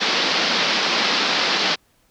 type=band-pass noise; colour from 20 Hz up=white; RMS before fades=-20 dBFS; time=0-1.76 s; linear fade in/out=20 ms; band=170 to 5100 Hz; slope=48 dB/octave; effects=pink hiss -61 dBFS RMS until 2.1 s